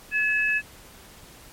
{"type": "tone pair together", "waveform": "sine", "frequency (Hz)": [1704.2, 2594], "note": ["G#6", "E7"], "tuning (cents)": [44, -28], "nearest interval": "perfect fifth", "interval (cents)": 728, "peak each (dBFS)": -23, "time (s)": [0.11, 0.62], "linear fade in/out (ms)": 50, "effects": ["pink hiss -48 dBFS RMS until 1.52 s", "MP3 64 kbps"]}